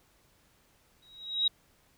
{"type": "tone with exponential growth", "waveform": "sine", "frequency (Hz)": 3822, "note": "A#7", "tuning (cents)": 43, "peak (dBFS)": -21, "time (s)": [1.02, 1.48], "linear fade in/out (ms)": 5, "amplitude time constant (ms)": 100, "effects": ["pink hiss -66 dBFS RMS until 1.97 s"]}